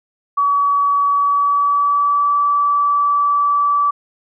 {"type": "tone with pitch glide", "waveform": "sine", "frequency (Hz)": [1137, 1154.9], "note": ["C#6", "D6"], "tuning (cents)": [44, -29], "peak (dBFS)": -12, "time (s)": [0.37, 3.91], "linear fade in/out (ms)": 10, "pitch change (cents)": 27, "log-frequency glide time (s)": [1.1, 2.34], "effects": []}